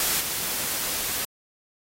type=noise with level steps; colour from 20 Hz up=white; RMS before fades=-23 / -28 dBFS; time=0-1.25 s; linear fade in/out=2 ms; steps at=0.2 s; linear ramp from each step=10 ms; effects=AAC 48 kbps

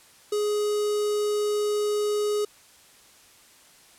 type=tone with notch filter; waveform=square; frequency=417.2 Hz; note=G#4; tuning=8 cents sharp; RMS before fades=-25 dBFS; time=0.32-2.45 s; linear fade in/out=5 ms; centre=1900 Hz; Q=0.69; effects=white hiss -54 dBFS RMS until 3.98 s + low-pass 11000 Hz 12 dB/octave

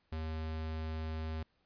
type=tone; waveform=square; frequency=79.3 Hz; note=D#2; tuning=33 cents sharp; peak=-37 dBFS; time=0.12-1.43 s; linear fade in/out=5 ms; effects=pink hiss -75 dBFS RMS until 1.65 s + resampled to 11025 Hz

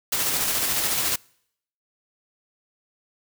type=noise with tremolo; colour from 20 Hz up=white; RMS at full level=-23 dBFS; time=0.12-1.16 s; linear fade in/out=5 ms; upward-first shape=square; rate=14 Hz; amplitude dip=25%; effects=noise-tail reverb RT60 0.7 s tail -26 dB re dry

